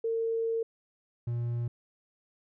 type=tone pair in turn; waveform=sine / triangle; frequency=454.6 / 118.92 Hz; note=A#4 / A#2; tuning=-43 / +35 cents; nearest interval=octave + major seventh; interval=2322 cents; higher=first; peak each=-27 dBFS; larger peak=neither; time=0.04-0.63 / 1.27-1.68 s; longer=first; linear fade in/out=5 ms; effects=none